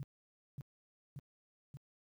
sine tone with echo, 138.59 Hz, C#3, in tune, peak -39 dBFS, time 0-0.03 s, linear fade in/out 0 ms, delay 580 ms, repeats 3, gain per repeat -2 dB, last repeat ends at 1.77 s, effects high-pass 60 Hz 12 dB/octave + 12-bit

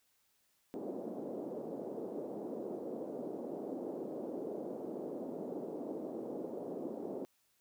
pink band-pass noise, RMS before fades -42 dBFS, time 0.74-7.25 s, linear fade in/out 0 ms, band 250 to 570 Hz, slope 24 dB/octave, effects white hiss -75 dBFS RMS until 7.6 s

